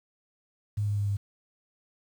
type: tone with pitch steps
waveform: sine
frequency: 103.83 / 102.76 / 101.69 / 100.64 Hz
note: G#2 / G#2 / G#2 / G2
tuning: 0 / -18 / -36 / +46 cents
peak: -25 dBFS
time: 0.77-1.17 s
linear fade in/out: 10 ms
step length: 100 ms
effects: 9-bit